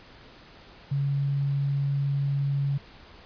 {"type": "tone", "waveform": "sine", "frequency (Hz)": 140, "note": "C#3", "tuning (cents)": 18, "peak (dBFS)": -23, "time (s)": [0.91, 2.78], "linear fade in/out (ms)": 10, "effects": ["pink hiss -50 dBFS RMS until 3.25 s", "resampled to 11025 Hz"]}